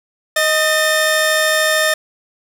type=tone pair together; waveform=sawtooth; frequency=624.4 / 1800 Hz; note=D#5 / A6; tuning=+6 / +39 cents; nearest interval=octave + tritone; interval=1833 cents; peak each=-12 dBFS; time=0.36-1.94 s; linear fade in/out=5 ms; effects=none